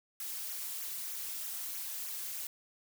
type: noise with flanger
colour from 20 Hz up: blue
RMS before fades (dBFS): -40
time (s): 0.2-2.47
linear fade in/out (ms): 2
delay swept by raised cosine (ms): 0.21 to 5.01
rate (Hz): 3.2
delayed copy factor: -0.8
effects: none